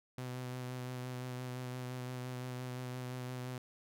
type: tone with vibrato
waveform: sawtooth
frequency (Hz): 126.1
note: B2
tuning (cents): +36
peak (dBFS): -36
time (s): 0.18-3.58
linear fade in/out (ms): 2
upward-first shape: sine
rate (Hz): 5.8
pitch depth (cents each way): 18
effects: none